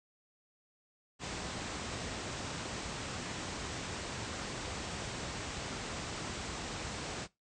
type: low-pass noise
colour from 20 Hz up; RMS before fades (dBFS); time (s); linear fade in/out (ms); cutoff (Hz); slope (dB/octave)
pink; -40; 1.19-7.28; 50; 8400; 96
effects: noise-tail reverb RT60 0.2 s tail -21 dB re dry + high-pass 60 Hz 12 dB/octave